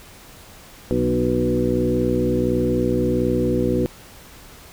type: harmonic tone with a mistuned harmonic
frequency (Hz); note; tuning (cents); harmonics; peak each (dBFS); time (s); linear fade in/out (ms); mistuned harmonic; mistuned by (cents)
61.5; B1; -7; 1 / 2 / 3 / 4 / 5 / 6 / 8; -29 / -26 / -28 / -23 / -25 / -23 / -24; 0.91-3.86; 0; 4; -18
effects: pink hiss -44 dBFS RMS until 4.72 s